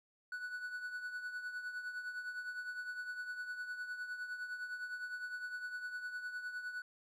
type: tone with tremolo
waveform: triangle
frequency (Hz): 1480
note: F#6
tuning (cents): 0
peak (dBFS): -36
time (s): 0.32-6.82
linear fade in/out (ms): 2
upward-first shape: triangle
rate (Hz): 9.8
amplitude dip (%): 65
effects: none